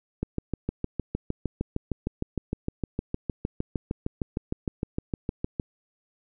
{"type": "click train", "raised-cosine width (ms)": 3, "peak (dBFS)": -14, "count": 36, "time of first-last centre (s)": [0.23, 5.598], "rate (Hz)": 6.52, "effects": []}